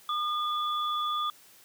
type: tone pair together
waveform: sine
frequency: 1214 / 3434 Hz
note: D#6 / A7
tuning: -43 / -43 cents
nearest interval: octave + tritone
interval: 1800 cents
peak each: -28 / -34 dBFS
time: 0.09-1.3 s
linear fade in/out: 2 ms
effects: white hiss -56 dBFS RMS until 1.64 s + high-pass 100 Hz 12 dB/octave